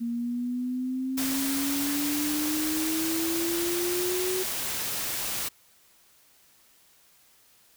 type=exponential sweep; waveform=sine; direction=up; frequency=233.1 to 374.5 Hz; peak=-27 dBFS; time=0-4.44 s; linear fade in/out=20 ms
type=noise; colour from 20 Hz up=white; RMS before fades=-31 dBFS; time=1.17-5.49 s; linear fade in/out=10 ms
effects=white hiss -60 dBFS RMS until 7.76 s